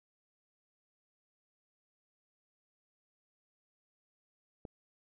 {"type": "click", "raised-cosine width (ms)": 2, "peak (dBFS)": -30, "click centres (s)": 4.652, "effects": []}